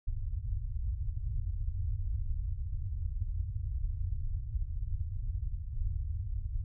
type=low-pass noise; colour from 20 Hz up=pink; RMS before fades=-34 dBFS; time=0.07-6.64 s; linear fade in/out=5 ms; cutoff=110 Hz; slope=48 dB/octave; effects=none